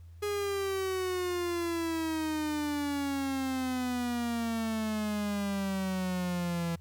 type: exponential sweep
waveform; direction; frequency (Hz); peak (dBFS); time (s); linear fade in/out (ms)
45% pulse; down; 415.3 to 167.2; -30; 0.22-6.76; 10
effects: added 84 Hz sine -47 dBFS peak until 6.8 s + pink hiss -70 dBFS RMS until 6.8 s